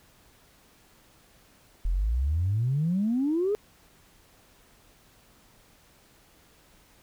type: exponential sweep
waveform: sine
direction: up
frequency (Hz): 39.8 to 430.2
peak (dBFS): -22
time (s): 1.85-3.55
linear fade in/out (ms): 0
effects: tanh soft clip ceiling -18 dBFS + pink hiss -59 dBFS RMS until 7.02 s